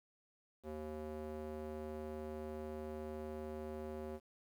square tone with band-pass filter, 76.8 Hz, D#2, 22 cents flat, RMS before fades -45 dBFS, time 0.63-4.2 s, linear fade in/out 50 ms, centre 450 Hz, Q 1.5, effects 11-bit

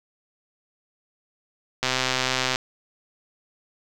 click train, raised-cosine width 0.2 ms, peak -5 dBFS, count 95, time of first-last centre 1.83-2.559 s, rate 129 Hz, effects none

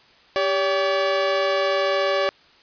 sawtooth tone pair together, 394.1 / 570.8 Hz, G4 / D5, +9 / -49 cents, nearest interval tritone, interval 642 cents, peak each -21 / -16 dBFS, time 0.36-2.29 s, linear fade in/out 0 ms, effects white hiss -53 dBFS RMS until 2.62 s + resampled to 11025 Hz

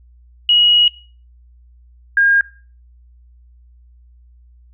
sine tone pair in turn, 2901 / 1618.3 Hz, F#7 / G#6, -35 / -45 cents, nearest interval minor seventh, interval 1010 cents, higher first, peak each -9 dBFS, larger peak neither, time 0.49-0.88 / 2.17-2.41 s, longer first, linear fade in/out 2 ms, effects noise-tail reverb RT60 0.4 s tail -20 dB re dry + added 60 Hz sine -44 dBFS peak until 4.73 s

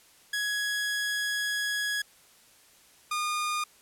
sawtooth tone pair in turn, 1671 / 1217.7 Hz, G#6 / D#6, +10 / -38 cents, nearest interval perfect fourth, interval 548 cents, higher first, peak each -24 dBFS, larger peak neither, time 0.33-2.02 / 3.11-3.64 s, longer first, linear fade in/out 5 ms, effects white hiss -58 dBFS RMS until 3.81 s + low-pass 12000 Hz 12 dB/octave

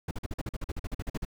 brown noise bursts, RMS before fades -32 dBFS, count 16, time 0.08-1.251 s, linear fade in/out 5 ms, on 31 ms, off 45 ms, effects none

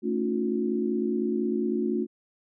sine tone cluster, 222.7 / 278.6 / 308.5 / 358.5 Hz, A3 / C#4 / D#4 / F4, +21 / +9 / -15 / +45 cents, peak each -28 / -31 / -35 / -28 dBFS, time 0.02-2.07 s, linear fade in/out 50 ms, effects none

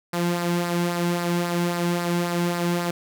sawtooth tone with flanger, 173.6 Hz, F3, 10 cents flat, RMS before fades -24 dBFS, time 0.13-2.91 s, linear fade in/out 5 ms, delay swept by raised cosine 0.3 to 1.7 ms, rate 3.7 Hz, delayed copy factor -0.5, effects none

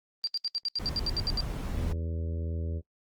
sine tone bursts, 4723 Hz, D8, 9 cents sharp, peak -27 dBFS, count 12, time 0.24-1.405 s, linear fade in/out 0 ms, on 32 ms, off 71 ms
brown noise, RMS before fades -33 dBFS, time 0.79-1.93 s, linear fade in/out 10 ms
harmonic tone, 82.41 Hz, E2, in tune, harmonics 1 / 2 / 3 / 4 / 5 / 6 / 7, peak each -30 / -42 / -45 / -47 / -46 / -49 / -50 dBFS, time 1.74-2.82 s, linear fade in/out 50 ms
effects noise-tail reverb RT60 0.1 s tail -25 dB re dry + Opus 24 kbps

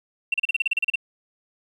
sine tone bursts, 2715 Hz, F7, 50 cents flat, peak -17 dBFS, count 12, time 0.32-0.957 s, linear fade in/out 5 ms, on 21 ms, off 35 ms, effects tanh soft clip ceiling -13 dBFS + 9-bit

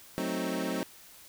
25% pulse chord, F# diminished seventh, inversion none, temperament equal, 185 / 220 / 261.6 / 311.1 Hz, F#3 / A3 / C4 / Eb4, 0 / 0 / 0 / 0 cents, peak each -32 / -34 / -31 / -33 dBFS, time 0.18-0.83 s, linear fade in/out 0 ms, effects white hiss -53 dBFS RMS until 1.28 s

